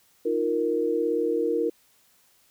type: chord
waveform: sine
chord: Eb suspended second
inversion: none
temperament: equal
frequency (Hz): 311.1 / 349.2 / 466.2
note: Eb4 / F4 / Bb4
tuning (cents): 0 / 0 / 0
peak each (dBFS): -29 / -28 / -24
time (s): 0.25-1.7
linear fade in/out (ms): 10
effects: white hiss -62 dBFS RMS until 2.5 s